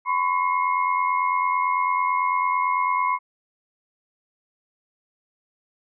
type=tone cluster; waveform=sine; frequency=1009 / 1098 / 2154 Hz; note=B5 / C#6 / C7; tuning=+37 / -17 / +50 cents; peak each=-21 / -25 / -29 dBFS; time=0.05-3.19 s; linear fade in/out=50 ms; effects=none